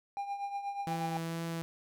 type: tone with tremolo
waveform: triangle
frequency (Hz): 802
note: G5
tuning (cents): +39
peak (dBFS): -30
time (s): 0.17-1.17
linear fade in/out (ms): 0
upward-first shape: triangle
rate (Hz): 8.3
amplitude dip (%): 70
type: tone with vibrato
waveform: sawtooth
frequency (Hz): 165.8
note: E3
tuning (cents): +10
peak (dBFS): -31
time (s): 0.87-1.62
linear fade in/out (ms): 0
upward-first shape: triangle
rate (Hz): 2.2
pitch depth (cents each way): 10
effects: none